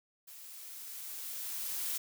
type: noise with level ramp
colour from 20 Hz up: blue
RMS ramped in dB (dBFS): -51 to -35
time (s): 0.27-1.98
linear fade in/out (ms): 10
effects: none